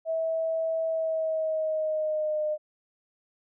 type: tone with pitch glide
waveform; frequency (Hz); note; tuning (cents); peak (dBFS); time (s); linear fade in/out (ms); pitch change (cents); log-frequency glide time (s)
sine; 649 to 609; E5 to D#5; -27 to -37; -25; 0.05-2.58; 50; -110; 0.87-2.45
effects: none